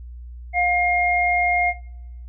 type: tone pair together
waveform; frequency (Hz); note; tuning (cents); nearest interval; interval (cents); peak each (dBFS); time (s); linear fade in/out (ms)
sine; 709 / 2131; F5 / C7; +26 / +31; octave + perfect fifth; 1905; -19; 0.53-1.74; 50
effects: noise-tail reverb RT60 0.8 s tail -18 dB re dry + added 60 Hz sine -34 dBFS peak until 2.28 s